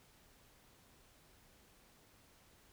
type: silence
effects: pink hiss -66 dBFS RMS until 2.72 s